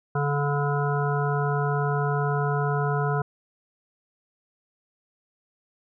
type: harmonic tone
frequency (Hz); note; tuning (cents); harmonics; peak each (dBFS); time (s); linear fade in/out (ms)
143.7; D3; -37; 1 / 3 / 5 / 7 / 9 / 10; -24 / -29 / -31 / -32 / -34 / -34; 0.15-3.22; 5
effects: none